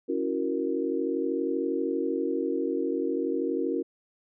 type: chord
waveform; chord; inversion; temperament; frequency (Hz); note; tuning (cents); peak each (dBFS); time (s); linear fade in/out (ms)
sine; F# dominant seventh; second; equal; 277.2 / 329.6 / 370 / 466.2; C#4 / E4 / F#4 / A#4; 0 / 0 / 0 / 0; -31; 0.08-3.83; 20
effects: none